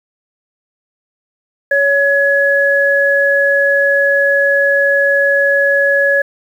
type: tone pair together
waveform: sine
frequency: 560 / 1688.3 Hz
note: C#5 / G#6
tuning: +18 / +28 cents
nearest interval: octave + perfect fifth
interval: 1910 cents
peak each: -13 / -11 dBFS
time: 1.71-6.22 s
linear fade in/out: 5 ms
effects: 7-bit